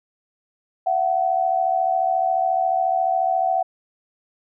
sine tone pair together, 678 / 752.2 Hz, E5 / F#5, +49 / +28 cents, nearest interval major second, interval 179 cents, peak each -22 / -19 dBFS, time 0.86-3.63 s, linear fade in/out 10 ms, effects none

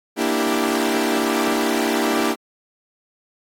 sawtooth chord, E half-diminished seventh, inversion second, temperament equal, 233.1 / 293.7 / 329.6 / 392 Hz, Bb3 / D4 / E4 / G4, 0 / 0 / 0 / 0 cents, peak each -20 dBFS, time 0.16-2.36 s, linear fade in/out 50 ms, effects AAC 48 kbps

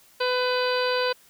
harmonic tone with a mistuned harmonic, 501 Hz, B4, 25 cents sharp, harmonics 1 / 2 / 3 / 4 / 5 / 6 / 7 / 8 / 9, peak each -24 / -29 / -30 / -40 / -34 / -36 / -41 / -34 / -34 dBFS, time 0.2-1.13 s, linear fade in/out 10 ms, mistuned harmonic 9, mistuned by +59 cents, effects white hiss -56 dBFS RMS until 1.29 s

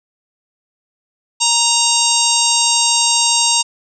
harmonic tone with a mistuned harmonic, 932.3 Hz, A#5, in tune, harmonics 1 / 3 / 4 / 5 / 6 / 7 / 8 / 9, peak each -20 / -20 / -20 / -20 / -20 / -20 / -20 / -20 dBFS, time 1.4-3.63 s, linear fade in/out 20 ms, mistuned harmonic 7, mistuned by -21 cents, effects none

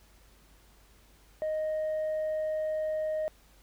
sine tone with tanh clipping, 622 Hz, D#5, 1 cent flat, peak -29 dBFS, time 1.42-3.28 s, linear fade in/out 0 ms, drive 1 dB, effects added 50 Hz sine -59 dBFS peak until 3.62 s + pink hiss -62 dBFS RMS until 3.62 s

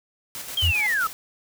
white noise with tremolo, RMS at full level -34 dBFS, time 0.35-1.13 s, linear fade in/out 0 ms, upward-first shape square, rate 7.6 Hz, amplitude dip 40%
sawtooth tone with exponential growth, 850 Hz, G#5, 40 cents sharp, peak -25 dBFS, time 0.56-0.87 s, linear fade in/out 5 ms, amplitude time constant 67 ms
sine linear sweep, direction down, 3251 to 1244.5 Hz, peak -20 dBFS, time 0.57-1.07 s, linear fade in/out 5 ms
sine tone, 86.8 Hz, F2, 10 cents flat, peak -19 dBFS, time 0.62-0.72 s, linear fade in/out 20 ms
effects none

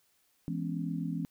sine chord, C# minor seventh, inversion first, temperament just, 166.31 / 207.9 / 249.5 / 277.2 Hz, E3 / G#3 / B3 / C#4, +16 / +2 / +18 / 0 cents, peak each -34 / -40 / -39 / -38 dBFS, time 0.48-1.25 s, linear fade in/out 0 ms, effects white hiss -71 dBFS RMS until 1.3 s

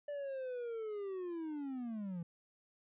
triangle linear sweep, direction down, 587.3 to 164.81 Hz, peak -37 dBFS, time 0.08-2.23 s, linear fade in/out 5 ms, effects resampled to 8000 Hz

